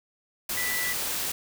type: tone in noise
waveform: sine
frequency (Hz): 1975.5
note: B6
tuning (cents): 0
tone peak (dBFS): -29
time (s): 0.57-0.93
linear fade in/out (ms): 5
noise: white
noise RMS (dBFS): -30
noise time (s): 0.49-1.32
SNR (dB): -2
effects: none